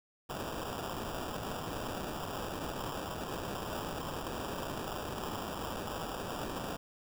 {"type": "noise with sample-and-hold", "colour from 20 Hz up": "white", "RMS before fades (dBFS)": -39, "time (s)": [0.29, 6.77], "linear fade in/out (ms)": 10, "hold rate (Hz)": 2100, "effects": []}